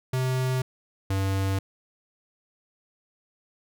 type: tone pair in turn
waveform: square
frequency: 129.2 / 96.79 Hz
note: C3 / G2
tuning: -21 / -21 cents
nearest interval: perfect fourth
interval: 500 cents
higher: first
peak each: -24 dBFS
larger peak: neither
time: 0.13-0.62 / 1.1-1.59 s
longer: neither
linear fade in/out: 5 ms
effects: none